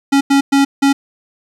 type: tone bursts at uneven times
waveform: square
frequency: 277.2 Hz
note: C#4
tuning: in tune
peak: -9 dBFS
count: 4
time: 0.12-0.21 / 0.3-0.41 / 0.52-0.65 / 0.82-0.93 s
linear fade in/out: 10 ms
effects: low-pass 9000 Hz 12 dB/octave + 8-bit